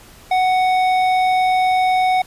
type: tone with hard clipping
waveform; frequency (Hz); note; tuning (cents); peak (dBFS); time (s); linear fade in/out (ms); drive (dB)
sine; 742; F#5; +5; -15; 0.31-2.22; 5; 10
effects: pink hiss -44 dBFS RMS until 2.26 s + resampled to 32000 Hz